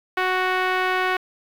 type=tone with low-pass filter; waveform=5% pulse; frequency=370.1 Hz; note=F#4; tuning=in tune; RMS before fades=-22 dBFS; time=0.17-1.17 s; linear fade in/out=5 ms; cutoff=1800 Hz; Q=0.94; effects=7-bit